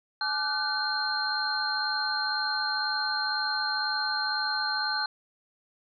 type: tone cluster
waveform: sine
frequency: 851 / 1178 / 1438 / 1520 / 4187 Hz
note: G#5 / D6 / F#6 / F#6 / C8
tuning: +42 / +5 / -50 / +46 / 0 cents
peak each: -33 / -37 / -38 / -31 / -30 dBFS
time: 0.21-5.06 s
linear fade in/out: 2 ms
effects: none